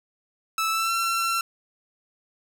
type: tone with pitch glide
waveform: sawtooth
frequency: 1312 to 1352.8 Hz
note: E6 to E6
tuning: -9 to +44 cents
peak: -19 dBFS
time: 0.58-1.41 s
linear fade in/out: 2 ms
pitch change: +53 cents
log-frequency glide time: 0.7-0.94 s
effects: none